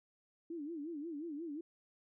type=tone with vibrato; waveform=sine; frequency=312.3 Hz; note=D#4; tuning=7 cents sharp; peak=-40 dBFS; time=0.5-1.61 s; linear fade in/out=5 ms; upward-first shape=sine; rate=5.6 Hz; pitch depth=170 cents each way; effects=none